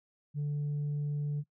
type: tone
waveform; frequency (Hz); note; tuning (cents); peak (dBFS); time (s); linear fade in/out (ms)
sine; 146.4; D3; -5; -28; 0.34-1.44; 50
effects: noise-tail reverb RT60 0.1 s tail -22 dB re dry + tanh soft clip ceiling -29 dBFS